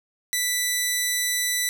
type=tone; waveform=10% pulse; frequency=1980 Hz; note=B6; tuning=4 cents sharp; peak=-13 dBFS; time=0.33-1.69 s; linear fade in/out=0 ms; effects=none